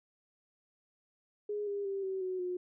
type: tone with pitch steps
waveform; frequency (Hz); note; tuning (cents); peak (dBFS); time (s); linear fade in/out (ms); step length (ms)
sine; 415.3 / 403.7 / 392.4 / 381.5 / 370.8 / 360.5; G#4 / G#4 / G4 / G4 / F#4 / F#4; 0 / -49 / +2 / -47 / +4 / -45; -33; 1.49-2.57; 5; 180
effects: none